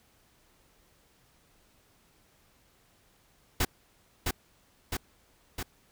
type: noise with echo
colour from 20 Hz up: pink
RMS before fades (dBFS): -26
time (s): 3.6-3.65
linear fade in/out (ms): 5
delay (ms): 660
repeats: 3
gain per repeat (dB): -3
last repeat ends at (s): 5.63
effects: pink hiss -65 dBFS RMS until 5.91 s